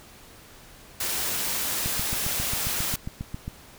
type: noise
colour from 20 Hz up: white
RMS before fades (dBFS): -28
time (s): 1-2.96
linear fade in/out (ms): 5
type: click train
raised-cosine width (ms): 5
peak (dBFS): -19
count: 13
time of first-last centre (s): 1.86-3.479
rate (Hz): 7.41
effects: pink hiss -49 dBFS RMS until 3.78 s